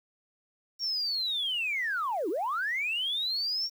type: linear two-way sweep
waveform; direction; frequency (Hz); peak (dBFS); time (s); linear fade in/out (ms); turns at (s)
sine; down then up; 5610 to 297.3 to 5610; -27; 0.79-3.7; 50; 2.29
effects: tanh soft clip ceiling -23 dBFS + 9-bit